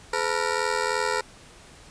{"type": "ring-modulated tone", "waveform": "15% pulse", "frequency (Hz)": 466.2, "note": "A#4", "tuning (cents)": 0, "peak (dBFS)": -14, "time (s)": [0.13, 1.21], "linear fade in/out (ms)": 5, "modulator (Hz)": 41.5, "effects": ["pink hiss -49 dBFS RMS until 1.9 s", "resampled to 22050 Hz"]}